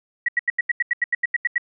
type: tone bursts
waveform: sine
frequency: 1921 Hz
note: B6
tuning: 48 cents flat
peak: -16 dBFS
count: 13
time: 0.26-1.581 s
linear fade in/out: 5 ms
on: 25 ms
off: 83 ms
effects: none